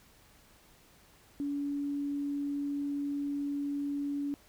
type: tone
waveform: sine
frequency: 285 Hz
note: C#4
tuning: 48 cents sharp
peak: -31 dBFS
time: 1.4-4.34 s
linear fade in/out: 0 ms
effects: pink hiss -61 dBFS RMS until 4.48 s